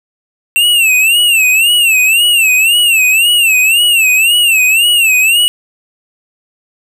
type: tone with vibrato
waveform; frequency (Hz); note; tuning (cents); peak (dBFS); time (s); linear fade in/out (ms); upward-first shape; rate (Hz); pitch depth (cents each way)
square; 2700; E7; +41; -7; 0.56-5.48; 0; sine; 1.9; 140
effects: none